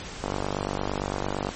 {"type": "click train", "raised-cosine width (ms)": 1, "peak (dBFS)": -13, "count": 62, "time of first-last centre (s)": [0.24, 1.49], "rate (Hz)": 48.8, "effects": ["pink hiss -38 dBFS RMS until 1.55 s", "MP3 32 kbps"]}